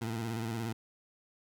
20% pulse tone with vibrato, 113.7 Hz, A#2, 43 cents flat, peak -29 dBFS, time 0.01-0.73 s, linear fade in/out 10 ms, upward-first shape square, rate 17 Hz, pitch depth 56 cents each way, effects none

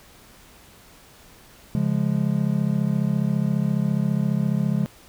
triangle chord, Db major, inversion none, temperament just, 138.59 / 173.24 / 207.9 Hz, Db3 / F3 / Ab3, 0 / -14 / +2 cents, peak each -22 dBFS, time 1.75-4.86 s, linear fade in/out 0 ms, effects pink hiss -50 dBFS RMS until 5.08 s

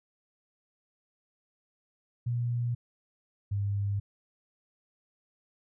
sine tone pair in turn, 120 / 100.7 Hz, B2 / G2, -49 / +47 cents, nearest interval minor third, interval 304 cents, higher first, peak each -27 dBFS, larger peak neither, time 2.26-2.75 / 3.51-4 s, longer neither, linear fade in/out 10 ms, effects none

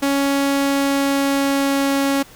sawtooth tone with pitch glide, 278.2 to 276.3 Hz, C#4 to C#4, +6 to -6 cents, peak -12 dBFS, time 0.02-2.23 s, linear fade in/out 10 ms, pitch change -12 cents, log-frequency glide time 0.5-1.96 s, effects pink hiss -44 dBFS RMS until 2.35 s

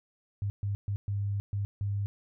sine tone bursts at uneven times, 100.8 Hz, G2, 49 cents sharp, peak -28 dBFS, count 6, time 0.42-0.5 / 0.63-0.75 / 0.88-0.96 / 1.08-1.4 / 1.53-1.65 / 1.81-2.06 s, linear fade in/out 0 ms, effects none

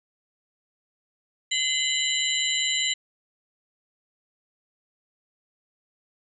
sine tone cluster, 2051 / 2907 / 3052 / 3962 / 7210 Hz, C7 / F#7 / G7 / B7 / A8, -35 / -31 / -47 / +5 / +41 cents, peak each -29 dBFS, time 1.51-2.94 s, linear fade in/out 10 ms, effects none

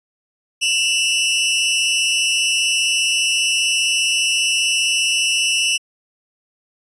sawtooth tone pair together, 2685 / 2924 Hz, E7 / F#7, +31 / -21 cents, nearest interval minor second, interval 148 cents, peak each -15 dBFS, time 0.61-5.78 s, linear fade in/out 20 ms, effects resampled to 24000 Hz

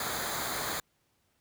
pink noise with comb filter, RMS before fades -34 dBFS, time 0-0.8 s, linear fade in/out 2 ms, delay 0.36 ms, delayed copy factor -0.7, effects pink hiss -73 dBFS RMS until 1.4 s + high-pass 60 Hz 12 dB/octave

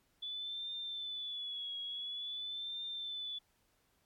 sine tone with vibrato, 3456 Hz, A7, 32 cents flat, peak -39 dBFS, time 0.22-3.39 s, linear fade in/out 10 ms, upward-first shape triangle, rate 0.48 Hz, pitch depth 76 cents each way, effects pink hiss -75 dBFS RMS until 4.05 s + AAC 64 kbps

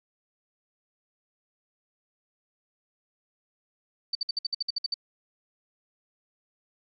sine tone bursts, 4588 Hz, D8, 41 cents flat, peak -25 dBFS, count 11, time 4.13-4.942 s, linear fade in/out 5 ms, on 22 ms, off 57 ms, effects none

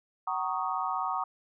sine chord, D# minor seventh, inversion first, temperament equal with one note detuned, 755.5 / 932.3 / 1108.7 / 1244.5 Hz, F#5 / A#5 / C#6 / D#6, +36 / 0 / 0 / 0 cents, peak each -34 dBFS, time 0.27-1.24 s, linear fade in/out 5 ms, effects none

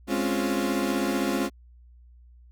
35% pulse chord, Db major seventh, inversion second, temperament equal, 207.7 / 261.6 / 277.2 / 349.2 Hz, Ab3 / C4 / Db4 / F4, 0 / 0 / 0 / 0 cents, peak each -28 dBFS, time 0.07-1.5 s, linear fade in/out 50 ms, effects added 60 Hz sine -49 dBFS peak until 2.51 s

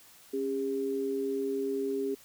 sine tone pair together, 274 / 403.8 Hz, C#4 / G#4, -20 / -49 cents, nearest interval perfect fifth, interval 671 cents, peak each -34 / -30 dBFS, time 0.33-2.15 s, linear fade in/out 10 ms, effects white hiss -56 dBFS RMS until 2.24 s

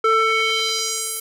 square tone with band-pass filter sweep, 444.7 Hz, A4, 18 cents sharp, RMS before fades -20 dBFS, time 0.04-1.2 s, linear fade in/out 5 ms, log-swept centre 1100 to 12000 Hz, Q 1.9, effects none

